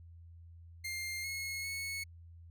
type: tone with pitch steps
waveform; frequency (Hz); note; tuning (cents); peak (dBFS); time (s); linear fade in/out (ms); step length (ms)
sawtooth; 2111 / 2172 / 2201; C7 / C#7 / C#7; +15 / -36 / -13; -34; 0.84-2.04; 10; 400
effects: added 84 Hz sine -51 dBFS peak until 2.5 s